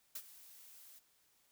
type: noise with ADSR envelope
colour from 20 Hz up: blue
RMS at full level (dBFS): -42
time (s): 0.15-1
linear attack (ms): 6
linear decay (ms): 59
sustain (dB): -16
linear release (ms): 23
effects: white hiss -73 dBFS RMS until 1.51 s